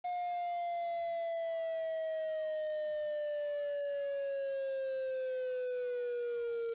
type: linear sweep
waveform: triangle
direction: down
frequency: 717 to 459.7 Hz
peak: -32 dBFS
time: 0.04-6.74 s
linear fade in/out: 10 ms
effects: resampled to 8000 Hz + 10-bit